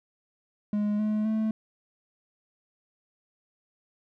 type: tone with pitch steps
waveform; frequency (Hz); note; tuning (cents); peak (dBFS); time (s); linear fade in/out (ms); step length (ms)
triangle; 208.2 / 213.3 / 218.6; G#3 / G#3 / A3; +5 / +46 / -11; -22; 0.73-1.51; 2; 260
effects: none